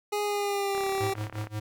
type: tone with pitch glide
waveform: 25% pulse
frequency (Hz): 414.3 to 388.8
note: G#4 to G4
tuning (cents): -4 to -14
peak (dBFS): -23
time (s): 0.12-1.14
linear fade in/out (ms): 10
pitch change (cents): -110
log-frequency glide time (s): 0.23-0.9
type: click train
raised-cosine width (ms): 0.5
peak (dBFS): -24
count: 26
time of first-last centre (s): 0.75-1.47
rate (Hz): 34.7
type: tone with tremolo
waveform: square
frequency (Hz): 106.4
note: G#2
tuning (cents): +42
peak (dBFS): -30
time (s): 1-1.6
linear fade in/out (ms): 10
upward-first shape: sine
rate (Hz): 5.6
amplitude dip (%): 95
effects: none